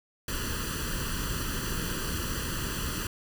pink noise with comb filter, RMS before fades -32 dBFS, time 0.28-3.07 s, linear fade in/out 2 ms, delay 0.67 ms, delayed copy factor +0.85, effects none

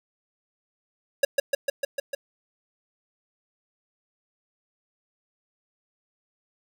square tone with echo, 554.4 Hz, C#5, in tune, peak -16 dBFS, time 1.23-1.25 s, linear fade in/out 5 ms, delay 150 ms, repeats 6, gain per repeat -2 dB, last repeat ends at 2.15 s, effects none

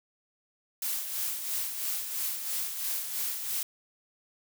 blue noise with tremolo, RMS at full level -31 dBFS, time 0.82-3.63 s, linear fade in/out 2 ms, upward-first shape sine, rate 3 Hz, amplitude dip 50%, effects none

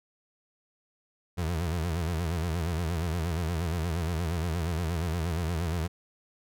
30% pulse tone with vibrato, 83.6 Hz, E2, 25 cents sharp, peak -25 dBFS, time 1.37-5.88 s, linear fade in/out 20 ms, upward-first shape sine, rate 8.5 Hz, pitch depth 120 cents each way, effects none

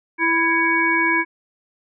harmonic tone with a mistuned harmonic, 330.9 Hz, E4, 7 cents sharp, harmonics 1 / 3 / 5 / 7, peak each -23 / -22 / -21 / -19 dBFS, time 0.18-1.25 s, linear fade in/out 50 ms, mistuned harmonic 7, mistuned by -53 cents, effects none

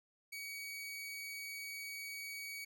sawtooth tone, 2258 Hz, C#7, 31 cents sharp, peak -40 dBFS, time 0.32-2.65 s, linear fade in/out 10 ms, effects none

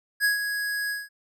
square tone with ADSR envelope, 1663 Hz, G#6, 2 cents sharp, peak -19 dBFS, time 0.2-1.09 s, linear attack 45 ms, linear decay 130 ms, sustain -8 dB, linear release 190 ms, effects none

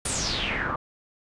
pink noise with low-pass filter sweep, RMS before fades -28 dBFS, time 0.05-0.76 s, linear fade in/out 5 ms, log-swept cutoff 10000 to 1100 Hz, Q 6.5, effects resampled to 24000 Hz

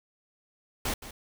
pink noise with echo, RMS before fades -30 dBFS, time 0.85-0.94 s, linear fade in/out 5 ms, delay 170 ms, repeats 1, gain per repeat -13 dB, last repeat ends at 1.11 s, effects none

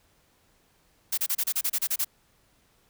blue noise bursts, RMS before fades -26 dBFS, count 11, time 1.12-2.047 s, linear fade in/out 10 ms, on 57 ms, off 30 ms, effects pink hiss -65 dBFS RMS until 2.89 s

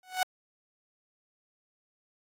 sawtooth tone with exponential growth, 741 Hz, F#5, 2 cents sharp, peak -18 dBFS, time 0.03-0.23 s, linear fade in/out 2 ms, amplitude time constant 43 ms, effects AAC 64 kbps

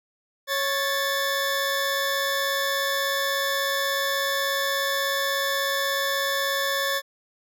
20% pulse tone pair together, 552.5 / 1754 Hz, C#5 / A6, -6 / -6 cents, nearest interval octave + minor sixth, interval 2000 cents, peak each -21 dBFS, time 0.47-7.02 s, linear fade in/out 50 ms, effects none

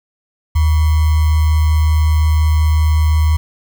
sine tone with sample-and-hold, 77.78 Hz, D#2, in tune, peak -9 dBFS, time 0.55-3.37 s, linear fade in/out 10 ms, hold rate 1050 Hz, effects none

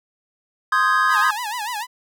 triangle chord, Ab major seventh, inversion first, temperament equal, 1046.5 / 1244.5 / 1568 / 1661.2 Hz, C6 / Eb6 / G6 / Ab6, 0 / 0 / 0 / 0 cents, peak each -19 / -17 / -22 / -19 dBFS, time 0.72-1.31 s, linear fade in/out 5 ms
sawtooth tone with vibrato, 908 Hz, A#5, 46 cents flat, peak -21 dBFS, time 1.08-1.87 s, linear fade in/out 50 ms, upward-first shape sine, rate 6.8 Hz, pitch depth 170 cents each way
effects none

